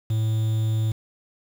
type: tone with quantisation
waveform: triangle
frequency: 110 Hz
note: A2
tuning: in tune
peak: -18 dBFS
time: 0.1-0.92 s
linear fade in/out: 5 ms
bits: 7
effects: none